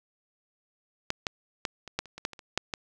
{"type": "clicks", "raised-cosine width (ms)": 0.2, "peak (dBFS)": [-10, -11, -11, -24, -11, -30, -24, -11, -25, -28, -8, -14], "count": 12, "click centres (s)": [1.104, 1.268, 1.652, 1.877, 1.99, 2.057, 2.18, 2.251, 2.333, 2.392, 2.576, 2.738], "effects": []}